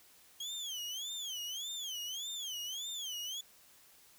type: tone with vibrato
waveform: 30% pulse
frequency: 3222 Hz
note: G7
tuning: 47 cents sharp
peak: -36 dBFS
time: 0.4-3.41 s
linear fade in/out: 5 ms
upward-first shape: sine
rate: 1.7 Hz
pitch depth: 200 cents each way
effects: white hiss -62 dBFS RMS until 4.18 s